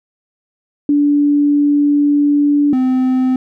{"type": "tone pair in turn", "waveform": ["sine", "triangle"], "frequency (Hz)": [290, 257.3], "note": ["D4", "C4"], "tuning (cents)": [-22, -29], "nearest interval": "major second", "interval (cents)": 207, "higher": "first", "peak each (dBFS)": -9, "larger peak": "neither", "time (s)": [[0.89, 2.73], [2.73, 3.36]], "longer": "first", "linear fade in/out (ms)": 2, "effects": []}